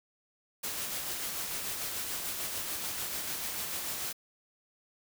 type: noise with tremolo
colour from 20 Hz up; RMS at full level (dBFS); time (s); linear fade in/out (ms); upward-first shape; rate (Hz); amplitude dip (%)
white; -35; 0.63-4.13; 10; sine; 6.8; 30
effects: none